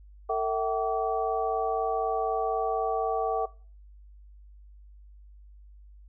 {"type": "tone cluster", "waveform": "sine", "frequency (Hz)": [450.2, 658, 762, 1148], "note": ["A4", "E5", "G5", "D6"], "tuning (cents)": [40, -3, -49, -40], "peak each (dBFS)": [-29, -31, -29, -33], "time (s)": [0.29, 3.46], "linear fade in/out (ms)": 10, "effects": ["noise-tail reverb RT60 0.4 s tail -21 dB re dry", "added 50 Hz sine -48 dBFS peak until 6.08 s"]}